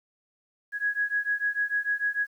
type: beating tone pair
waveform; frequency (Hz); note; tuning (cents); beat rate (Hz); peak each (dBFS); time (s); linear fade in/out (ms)
sine; 1661.2 / 1667.9; G#6 / G#6; 0 / +7; 6.7; -28; 0.72-2.27; 50
effects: 10-bit